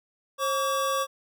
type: tone pair together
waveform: square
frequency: 537.6 / 1140 Hz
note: C5 / C#6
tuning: +47 / +48 cents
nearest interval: octave + minor second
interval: 1301 cents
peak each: -29 / -27 dBFS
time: 0.38-1.07 s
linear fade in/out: 50 ms
effects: none